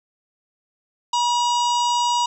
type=harmonic tone with a mistuned harmonic; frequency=965 Hz; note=B5; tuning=40 cents flat; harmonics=1 / 3 / 4 / 5 / 6 / 7 / 8; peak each=-18 / -28 / -30 / -32 / -34 / -35 / -36 dBFS; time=1.13-2.26 s; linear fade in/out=5 ms; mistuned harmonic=4; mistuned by=-39 cents; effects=9-bit